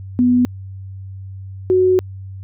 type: tone pair in turn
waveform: sine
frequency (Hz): 246.9 / 369.9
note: B3 / F#4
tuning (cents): 0 / 0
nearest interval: perfect fifth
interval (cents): 700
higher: second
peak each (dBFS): -10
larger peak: neither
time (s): 0.19-0.45 / 1.7-1.99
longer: second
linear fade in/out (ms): 0
effects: added 96 Hz sine -29 dBFS peak until 2.43 s